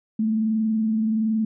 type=tone with frequency modulation; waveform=sine; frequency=219.6 Hz; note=A3; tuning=3 cents flat; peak=-19 dBFS; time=0.19-1.45 s; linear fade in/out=5 ms; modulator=21.3 Hz; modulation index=0.24; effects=none